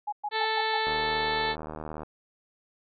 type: tone bursts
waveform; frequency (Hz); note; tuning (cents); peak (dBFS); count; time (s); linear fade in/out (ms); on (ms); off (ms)
sine; 834; G#5; +7; -28; 5; 0.07-0.785; 10; 55; 110
type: harmonic tone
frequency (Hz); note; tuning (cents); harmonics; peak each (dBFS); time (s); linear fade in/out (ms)
440; A4; 0; 1 / 2 / 3 / 4 / 5 / 6 / 7 / 8 / 9 / 10; -33 / -29 / -39 / -32 / -37 / -42 / -42 / -37 / -37 / -41; 0.31-1.56; 50
type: click train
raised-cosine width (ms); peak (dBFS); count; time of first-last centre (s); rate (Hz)
1; -23; 91; 0.87-2.033; 77.4
effects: none

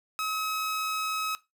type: tone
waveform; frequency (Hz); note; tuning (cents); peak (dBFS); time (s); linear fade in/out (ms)
sawtooth; 1279; D#6; +47; -25; 0.19-1.35; 0
effects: noise-tail reverb RT60 0.2 s tail -17 dB re dry

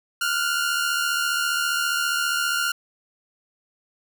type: tone pair together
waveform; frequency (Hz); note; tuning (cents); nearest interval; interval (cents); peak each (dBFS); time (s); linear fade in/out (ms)
sawtooth; 1396.9 / 1471.8; F6 / F#6; 0 / -10; minor second; 90; -19 / -24; 0.21-2.72; 5
effects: none

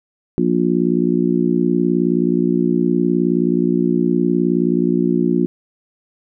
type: harmonic tone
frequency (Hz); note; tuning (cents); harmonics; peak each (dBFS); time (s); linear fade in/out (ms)
59.2; A#1; +27; 3 / 4 / 5 / 6; -19 / -19 / -19 / -19; 0.38-5.46; 0
effects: none

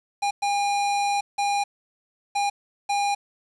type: tone bursts at uneven times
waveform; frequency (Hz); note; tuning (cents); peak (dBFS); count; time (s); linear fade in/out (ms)
square; 810; G#5; -43; -22; 5; 0.22-0.31 / 0.42-1.21 / 1.38-1.64 / 2.35-2.5 / 2.89-3.15; 10
effects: resampled to 22050 Hz + 8-bit

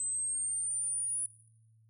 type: exponential sweep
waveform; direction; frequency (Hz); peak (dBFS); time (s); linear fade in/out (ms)
sine; up; 8070 to 9860; -31; 0-1.26; 2
effects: noise-tail reverb RT60 0.9 s tail -22 dB re dry + added 111 Hz sine -61 dBFS peak until 1.89 s

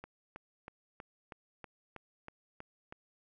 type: click train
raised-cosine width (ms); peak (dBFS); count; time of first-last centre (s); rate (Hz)
0.5; -30; 10; 0.04-2.925; 3.12
effects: none

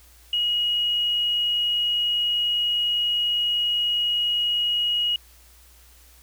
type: tone with quantisation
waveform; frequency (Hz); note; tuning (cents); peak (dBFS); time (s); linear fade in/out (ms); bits
sine; 2895; F#7; -38; -20; 0.33-5.16; 2; 8
effects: added 60 Hz sine -52 dBFS peak until 6.22 s + white hiss -54 dBFS RMS until 6.22 s

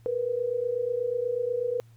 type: tone pair together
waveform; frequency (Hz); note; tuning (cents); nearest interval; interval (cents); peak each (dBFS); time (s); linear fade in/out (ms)
sine; 466.2 / 494.4; A#4 / B4; 0 / +2; minor second; 102; -30 / -27; 0.06-1.8; 0
effects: added 115 Hz sine -51 dBFS peak until 1.96 s + pink hiss -66 dBFS RMS until 1.96 s

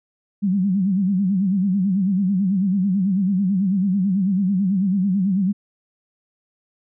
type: tone with vibrato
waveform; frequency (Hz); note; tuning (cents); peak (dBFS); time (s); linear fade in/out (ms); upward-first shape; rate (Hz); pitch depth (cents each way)
sine; 192; G3; -36; -16; 0.42-5.53; 20; sine; 9.1; 120
effects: none

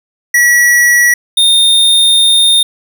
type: tone pair in turn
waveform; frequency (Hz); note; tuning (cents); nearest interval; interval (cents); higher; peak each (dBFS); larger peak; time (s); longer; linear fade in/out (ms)
square; 1933 / 3649; B6 / A#7; -38 / -38; major seventh; 1100; second; -6; neither; 0.34-1.14 / 1.37-2.63; second; 5
effects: none

